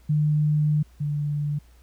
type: tone pair in turn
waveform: sine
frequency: 150.6 / 146.99 Hz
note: D3 / D3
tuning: +44 / +2 cents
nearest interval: unison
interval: 42 cents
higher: first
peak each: -18 / -23 dBFS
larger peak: first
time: 0.09-0.83 / 1-1.59 s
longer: first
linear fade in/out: 10 ms
effects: added 60 Hz sine -50 dBFS peak until 1.82 s + pink hiss -61 dBFS RMS until 1.82 s